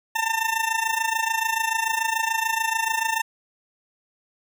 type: tone with amplitude modulation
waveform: 20% pulse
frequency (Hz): 899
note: A5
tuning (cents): +37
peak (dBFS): -14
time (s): 0.15-3.22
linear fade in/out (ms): 10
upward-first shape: sine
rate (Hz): 26.9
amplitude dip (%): 75
effects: none